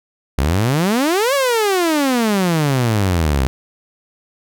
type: exponential two-way sweep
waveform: sawtooth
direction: up then down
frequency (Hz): 62.5 to 574 to 62.5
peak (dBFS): -10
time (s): 0.38-3.47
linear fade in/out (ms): 0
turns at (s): 1.34
effects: none